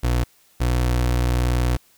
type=tone pair in turn; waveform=30% pulse; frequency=60.2 / 61.08 Hz; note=B1 / B1; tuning=-44 / -18 cents; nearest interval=unison; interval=26 cents; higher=second; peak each=-15 dBFS; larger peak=neither; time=0.03-0.24 / 0.6-1.77 s; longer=second; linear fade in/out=10 ms; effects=white hiss -57 dBFS RMS until 1.97 s